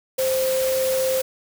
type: tone in noise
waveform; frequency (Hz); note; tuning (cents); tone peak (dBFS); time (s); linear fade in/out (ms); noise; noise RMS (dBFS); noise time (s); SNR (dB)
sine; 523.3; C5; 0; -19; 0.18-1.22; 10; white; -29; 0.18-1.22; +7
effects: none